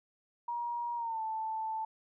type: tone with pitch glide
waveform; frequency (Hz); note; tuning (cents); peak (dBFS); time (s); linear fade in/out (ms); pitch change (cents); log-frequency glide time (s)
sine; 950 to 881.3; A#5 to A5; +33 to +3; -33; 0.48-1.85; 5; -130; 0.96-1.21
effects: none